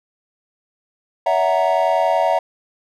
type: chord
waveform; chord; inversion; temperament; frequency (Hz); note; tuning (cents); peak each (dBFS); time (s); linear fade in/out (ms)
triangle; F# dominant seventh; second; equal with one note detuned; 569 / 659.3 / 740 / 932.3; C#5 / E5 / F#5 / A#5; +45 / 0 / 0 / 0; -20 / -16 / -18 / -19; 1.26-2.39; 5
effects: none